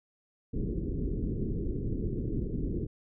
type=low-pass noise; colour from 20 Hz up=pink; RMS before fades=-32 dBFS; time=0.53-2.87 s; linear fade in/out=10 ms; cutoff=420 Hz; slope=48 dB/octave; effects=none